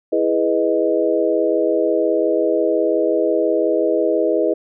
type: chord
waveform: sine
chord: E major seventh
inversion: none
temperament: equal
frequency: 329.6 / 415.3 / 493.9 / 622.3 Hz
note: E4 / G#4 / B4 / D#5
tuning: 0 / 0 / 0 / 0 cents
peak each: -20 dBFS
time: 0.12-4.54 s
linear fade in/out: 10 ms
effects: none